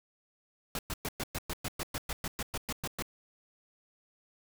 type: noise bursts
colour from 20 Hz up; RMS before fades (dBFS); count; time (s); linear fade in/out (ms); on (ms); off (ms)
pink; -35; 16; 0.75-3.024; 2; 39; 110
effects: none